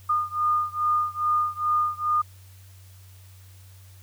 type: beating tone pair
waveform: sine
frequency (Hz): 1218 / 1220.4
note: D#6 / D#6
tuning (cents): -37 / -34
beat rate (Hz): 2.4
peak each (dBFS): -24 / -25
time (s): 0.09-2.22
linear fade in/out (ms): 10
effects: added 94 Hz sine -46 dBFS peak until 4.02 s + white hiss -56 dBFS RMS until 4.02 s